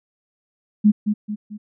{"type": "tone with echo", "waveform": "sine", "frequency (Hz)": 210, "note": "G#3", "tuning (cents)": 19, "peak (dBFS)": -9, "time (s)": [0.84, 0.92], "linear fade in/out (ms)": 20, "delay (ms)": 220, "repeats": 3, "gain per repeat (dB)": -7, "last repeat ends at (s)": 1.58, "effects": []}